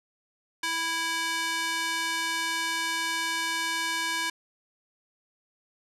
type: tone with high-pass filter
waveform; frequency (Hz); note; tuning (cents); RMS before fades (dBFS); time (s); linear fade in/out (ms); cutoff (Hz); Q
square; 329.2; E4; -2; -29; 0.63-4.3; 5; 1400; 0.9
effects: low-pass 10000 Hz 12 dB/octave